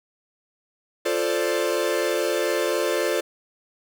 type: chord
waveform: 45% pulse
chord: D minor seventh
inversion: first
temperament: equal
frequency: 349.2 / 440 / 523.3 / 587.3 Hz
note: F4 / A4 / C5 / D5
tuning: 0 / 0 / 0 / 0 cents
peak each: -27 dBFS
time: 1.05-3.21 s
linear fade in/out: 10 ms
effects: none